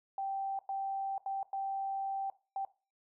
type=tone bursts at uneven times; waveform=sine; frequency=781 Hz; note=G5; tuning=7 cents flat; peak=-33 dBFS; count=5; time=0.18-0.59 / 0.69-1.18 / 1.26-1.43 / 1.53-2.3 / 2.56-2.65 s; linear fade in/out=2 ms; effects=noise-tail reverb RT60 0.3 s tail -17 dB re dry